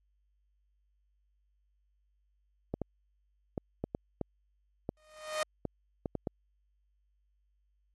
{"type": "clicks", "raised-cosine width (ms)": 2, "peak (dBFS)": -20, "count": 11, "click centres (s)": [2.74, 2.817, 3.578, 3.84, 3.949, 4.213, 4.891, 5.653, 6.058, 6.153, 6.272]}
{"type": "tone with exponential growth", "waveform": "sawtooth", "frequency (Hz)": 617, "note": "D#5", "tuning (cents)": -15, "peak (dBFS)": -25, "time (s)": [4.97, 5.43], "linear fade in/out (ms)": 1, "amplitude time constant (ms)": 100}
{"effects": ["added 50 Hz sine -70 dBFS peak until 7.94 s", "AAC 32 kbps"]}